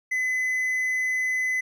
triangle tone, 2020 Hz, B6, 39 cents sharp, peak -21 dBFS, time 0.11-1.61 s, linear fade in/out 10 ms, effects none

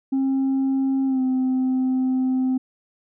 sine tone with pitch glide, 268.2 to 258.6 Hz, C4 to C4, +43 to -20 cents, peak -16 dBFS, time 0.12-2.58 s, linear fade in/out 10 ms, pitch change -63 cents, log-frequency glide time 1.06-1.21 s, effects tanh soft clip ceiling -17 dBFS

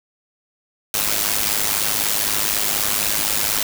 white noise with amplitude modulation, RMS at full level -17 dBFS, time 0.94-3.63 s, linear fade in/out 2 ms, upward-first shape sine, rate 104 Hz, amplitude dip 75%, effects none

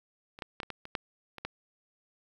clicks, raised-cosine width 0.3 ms, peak -30 / -19 / -18 / -23 / -21 / -27 / -14 / -26 / -18 dBFS, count 9, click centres 0.389 / 0.422 / 0.602 / 0.632 / 0.703 / 0.854 / 0.952 / 1.383 / 1.45 s, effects 9-bit

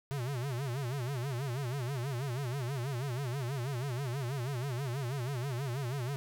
square tone with vibrato, 130 Hz, C3, 11 cents flat, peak -34 dBFS, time 0.11-6.16 s, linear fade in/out 0 ms, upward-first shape sine, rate 6.2 Hz, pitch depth 180 cents each way, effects none

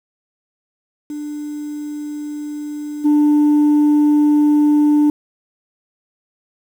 sine tone with level steps, 296.6 Hz, D4, 17 cents sharp, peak -23 / -7 dBFS, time 1.1-5.1 s, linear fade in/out 2 ms, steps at 3.04 s, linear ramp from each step 20 ms, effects tanh soft clip ceiling -9 dBFS + 7-bit

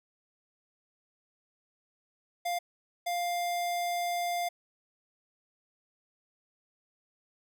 square tone bursts at uneven times, 700 Hz, F5, 4 cents sharp, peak -30 dBFS, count 2, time 2.45-2.59 / 3.06-4.49 s, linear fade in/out 10 ms, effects none

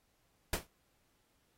pink noise with exponential decay, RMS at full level -30 dBFS, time 0.53-0.67 s, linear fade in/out 2 ms, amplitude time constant 30 ms, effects pink hiss -75 dBFS RMS until 1.57 s + AAC 48 kbps

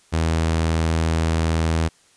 sawtooth tone, 81.2 Hz, E2, 26 cents flat, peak -14 dBFS, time 0.12-1.89 s, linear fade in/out 20 ms, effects white hiss -56 dBFS RMS until 2.16 s + resampled to 22050 Hz

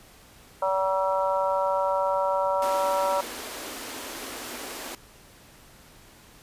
harmonic tone, 190.9 Hz, G3, 46 cents flat, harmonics 3 / 4 / 5 / 6 / 7, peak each -25 / -33 / -26 / -37 / -32 dBFS, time 0.62-3.21 s, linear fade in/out 5 ms
pink high-pass noise, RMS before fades -37 dBFS, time 2.62-4.95 s, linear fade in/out 2 ms, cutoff 230 Hz, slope 96 dB/octave
effects pink hiss -52 dBFS RMS until 6.42 s + resampled to 32000 Hz

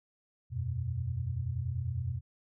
sine chord, E suspended second, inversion none, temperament equal, 82.41 / 92.5 / 123.47 Hz, E2 / F#2 / B2, 0 / 0 / 0 cents, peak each -38 / -36 / -34 dBFS, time 0.5-2.21 s, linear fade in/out 50 ms, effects none

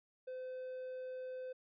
triangle tone, 512 Hz, C5, 38 cents flat, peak -40 dBFS, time 0.27-1.53 s, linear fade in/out 10 ms, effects resampled to 11025 Hz

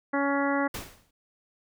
harmonic tone, 280.2 Hz, C#4, 19 cents sharp, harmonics 1 / 2 / 3 / 4 / 5 / 6 / 7, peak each -27 / -30 / -32 / -33 / -34 / -35 / -35 dBFS, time 0.13-0.68 s, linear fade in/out 10 ms
pink noise with exponential decay, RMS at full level -32 dBFS, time 0.74-1.11 s, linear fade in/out 5 ms, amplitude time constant 79 ms
effects none

